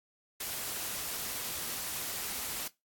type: noise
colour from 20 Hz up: white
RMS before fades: -37 dBFS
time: 0.4-2.68 s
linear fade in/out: 5 ms
effects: noise-tail reverb RT60 0.2 s tail -20 dB re dry + AAC 64 kbps